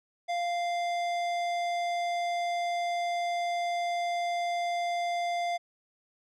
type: tone with tanh clipping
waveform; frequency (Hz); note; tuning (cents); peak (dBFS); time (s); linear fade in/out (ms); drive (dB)
sine; 696; F5; -6; -30; 0.28-5.58; 20; 16
effects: none